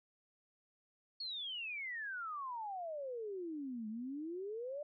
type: exponential two-way sweep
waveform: sine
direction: down then up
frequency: 4400 to 210.7 to 604 Hz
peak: -40 dBFS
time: 1.2-4.83 s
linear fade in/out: 5 ms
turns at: 3.88 s
effects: none